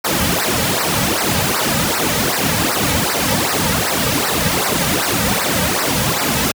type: noise with flanger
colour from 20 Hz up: pink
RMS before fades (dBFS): -17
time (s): 0.04-6.52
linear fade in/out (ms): 10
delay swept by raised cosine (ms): 0.29 to 2.89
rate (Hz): 2.6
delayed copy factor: -1
effects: high-pass 60 Hz 12 dB/octave